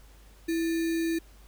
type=tone with sample-and-hold; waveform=sine; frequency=329.6 Hz; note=E4; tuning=in tune; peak=-25 dBFS; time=0.48-1.19 s; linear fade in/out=10 ms; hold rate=2100 Hz; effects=added 50 Hz sine -51 dBFS peak until 1.47 s + pink hiss -59 dBFS RMS until 1.47 s